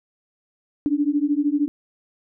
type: beating tone pair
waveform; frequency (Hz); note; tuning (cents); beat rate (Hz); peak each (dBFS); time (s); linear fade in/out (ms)
sine; 284.9 / 297.9; C#4 / D4; +48 / +25; 13; -21; 0.86-1.68; 0
effects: none